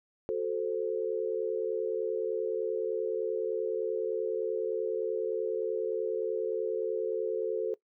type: chord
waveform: sine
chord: F# diminished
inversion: none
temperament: equal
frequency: 370 / 440 / 523.3 Hz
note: F#4 / A4 / C5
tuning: 0 / 0 / 0 cents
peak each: -34 / -30 / -36 dBFS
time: 0.29-7.74 s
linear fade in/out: 0 ms
effects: noise-tail reverb RT60 0.1 s tail -19 dB re dry